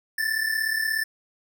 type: tone pair together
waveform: square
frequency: 1753.2 / 1790 Hz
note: A6 / A6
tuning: -7 / +29 cents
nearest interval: unison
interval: 36 cents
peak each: -26 / -28 dBFS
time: 0.18-1.04 s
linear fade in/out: 5 ms
effects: none